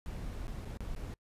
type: noise with dropouts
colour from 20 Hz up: brown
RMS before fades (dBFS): -40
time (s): 0.06-1.14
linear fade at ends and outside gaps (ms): 0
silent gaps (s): 0.47-0.481 / 0.649-0.654 / 0.772-0.806 / 0.949-0.962
effects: noise-tail reverb RT60 0.1 s tail -26 dB re dry + resampled to 32000 Hz